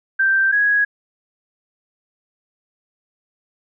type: tone pair in turn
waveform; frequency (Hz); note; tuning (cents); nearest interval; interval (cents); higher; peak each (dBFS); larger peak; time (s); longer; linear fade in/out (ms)
sine; 1568 / 1661.2; G6 / G#6; 0 / 0; minor second; 100; second; -13; neither; 0.19-0.52 / 0.52-0.85; neither; 10
effects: none